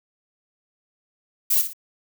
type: noise with echo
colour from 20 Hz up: violet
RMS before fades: -19 dBFS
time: 1.5-1.62 s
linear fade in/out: 10 ms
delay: 57 ms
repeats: 2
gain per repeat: -9 dB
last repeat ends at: 1.734 s
effects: none

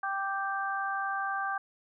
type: harmonic tone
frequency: 392 Hz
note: G4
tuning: in tune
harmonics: 2 / 3 / 4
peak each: -34 / -34 / -34 dBFS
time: 0.03-1.58 s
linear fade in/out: 5 ms
effects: none

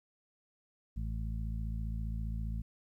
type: harmonic tone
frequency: 55 Hz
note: A1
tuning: in tune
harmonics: 1 / 2 / 3 / 4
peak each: -35 / -41 / -45 / -47 dBFS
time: 0.96-2.62 s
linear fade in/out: 10 ms
effects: 12-bit

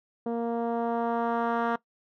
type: tone with low-pass filter sweep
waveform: 10% pulse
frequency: 233.1 Hz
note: A#3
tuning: in tune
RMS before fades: -28 dBFS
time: 0.26-1.76 s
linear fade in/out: 5 ms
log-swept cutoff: 470 to 1500 Hz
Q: 1.1
effects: noise-tail reverb RT60 0.1 s tail -20 dB re dry

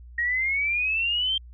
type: exponential sweep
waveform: sine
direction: up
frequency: 1873 to 3184 Hz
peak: -22 dBFS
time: 0.18-1.38 s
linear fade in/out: 5 ms
effects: added 60 Hz sine -42 dBFS peak until 1.53 s

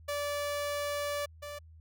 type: tone pair in turn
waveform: sawtooth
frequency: 580 / 584 Hz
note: D5 / D5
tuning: -22 / -10 cents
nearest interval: unison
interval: 12 cents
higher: second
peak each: -28 / -36 dBFS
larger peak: first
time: 0.08-1.26 / 1.42-1.59 s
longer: first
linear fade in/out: 10 ms
effects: added 80 Hz sine -51 dBFS peak until 1.8 s

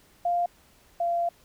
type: tone pair in turn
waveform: sine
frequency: 698.5 / 687.7 Hz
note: F5 / F5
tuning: 0 / -27 cents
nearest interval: unison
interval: 27 cents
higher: first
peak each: -22 / -23 dBFS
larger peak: first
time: 0.25-0.46 / 1-1.29 s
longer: second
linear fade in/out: 5 ms
effects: pink hiss -59 dBFS RMS until 1.44 s

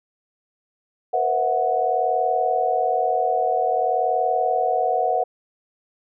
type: tone cluster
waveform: sine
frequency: 471.5 / 512 / 654 / 735 Hz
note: A#4 / C5 / E5 / F#5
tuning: +20 / -38 / -14 / -12 cents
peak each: -26 / -27 / -25 / -20 dBFS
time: 1.13-5.24 s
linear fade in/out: 10 ms
effects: none

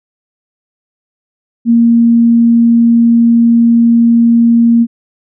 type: tone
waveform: sine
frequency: 233.1 Hz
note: A#3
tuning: in tune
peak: -4 dBFS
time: 1.65-4.87 s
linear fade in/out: 50 ms
effects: none

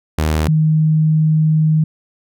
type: tone pair in turn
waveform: sawtooth / sine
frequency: 77.78 / 156.19 Hz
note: D#2 / D#3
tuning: 0 / +7 cents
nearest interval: octave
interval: 1207 cents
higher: second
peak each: -10 / -10 dBFS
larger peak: neither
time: 0.18-0.48 / 0.48-1.84 s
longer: second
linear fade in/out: 5 ms
effects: none

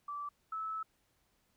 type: tone pair in turn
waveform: sine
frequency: 1162 / 1304.3 Hz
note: D6 / E6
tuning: -19 / -19 cents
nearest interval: major second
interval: 200 cents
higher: second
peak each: -38 / -36 dBFS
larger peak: second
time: 0.08-0.29 / 0.52-0.83 s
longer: second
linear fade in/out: 5 ms
effects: pink hiss -75 dBFS RMS until 1.56 s

